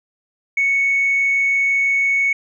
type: tone with frequency modulation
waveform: sine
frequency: 2217 Hz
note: C#7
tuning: in tune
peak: -13 dBFS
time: 0.57-2.33 s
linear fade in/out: 5 ms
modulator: 26.2 Hz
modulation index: 0.3
effects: tanh soft clip ceiling -10 dBFS